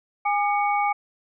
sine tone cluster, 820 / 1206 / 2238 Hz, G#5 / D6 / C#7, -22 / +46 / +16 cents, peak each -21 / -27 / -28 dBFS, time 0.25-0.93 s, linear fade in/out 10 ms, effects none

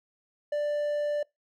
triangle tone, 589 Hz, D5, 5 cents sharp, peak -24 dBFS, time 0.52-1.23 s, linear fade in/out 5 ms, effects noise-tail reverb RT60 0.2 s tail -25 dB re dry

